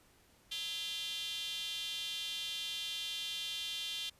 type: tone with high-pass filter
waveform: square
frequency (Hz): 185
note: F#3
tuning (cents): 0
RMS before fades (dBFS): -40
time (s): 0.51-4.1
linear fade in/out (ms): 10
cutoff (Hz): 3300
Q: 6.8
effects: pink hiss -66 dBFS RMS until 4.19 s + resampled to 32000 Hz